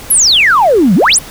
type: exponential two-way sweep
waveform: sine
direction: down then up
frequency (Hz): 12000 to 164.2 to 12000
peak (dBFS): -4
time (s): 0.1-1.19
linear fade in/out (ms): 10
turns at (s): 0.95
effects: tanh soft clip ceiling 0 dBFS + pink hiss -30 dBFS RMS until 1.3 s